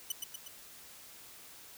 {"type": "tone with echo", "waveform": "10% pulse", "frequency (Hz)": 2984, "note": "F#7", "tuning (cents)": 14, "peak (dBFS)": -23, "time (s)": [0.1, 0.12], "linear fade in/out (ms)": 5, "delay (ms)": 120, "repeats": 3, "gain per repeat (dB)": -4, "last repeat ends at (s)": 0.48, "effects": ["white hiss -53 dBFS RMS until 1.77 s"]}